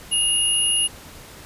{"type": "tone pair together", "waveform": "sine", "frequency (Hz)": [2848, 10746], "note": ["F7", "E9"], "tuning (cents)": [33, 32], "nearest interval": "octave + major seventh", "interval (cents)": 2299, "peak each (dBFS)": -20, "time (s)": [0.11, 0.88], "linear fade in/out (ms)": 20, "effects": ["pink hiss -42 dBFS RMS until 1.45 s", "resampled to 32000 Hz"]}